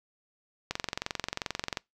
click train, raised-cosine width 0.2 ms, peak -13 dBFS, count 25, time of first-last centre 0.71-1.772 s, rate 22.6 Hz, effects noise-tail reverb RT60 0.2 s tail -25 dB re dry

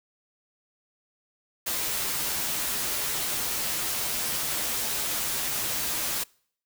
white noise with comb filter, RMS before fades -29 dBFS, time 1.66-6.24 s, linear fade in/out 10 ms, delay 11 ms, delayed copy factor -0.55, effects noise-tail reverb RT60 0.6 s tail -26 dB re dry

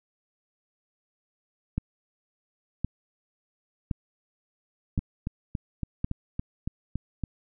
two click trains, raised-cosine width 5 ms, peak -17 / -14 dBFS, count 9 / 5, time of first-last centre 4.99-7.237 / 1.78-6.044 s, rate 3.56 / 0.938 Hz, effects none

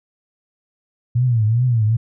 sine tone with vibrato, 116.54 Hz, A#2, in tune, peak -13 dBFS, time 1.15-1.97 s, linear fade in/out 10 ms, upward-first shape triangle, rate 2.5 Hz, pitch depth 180 cents each way, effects none

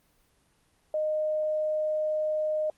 sine tone, 616 Hz, D#5, 17 cents flat, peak -25 dBFS, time 0.94-2.7 s, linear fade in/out 2 ms, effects pink hiss -67 dBFS RMS until 2.77 s + Opus 24 kbps

